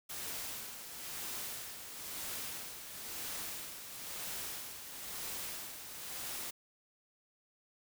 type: noise with tremolo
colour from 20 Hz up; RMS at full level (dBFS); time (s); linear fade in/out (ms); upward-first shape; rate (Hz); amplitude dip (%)
white; -41; 0.09-6.51; 10; sine; 1; 55
effects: none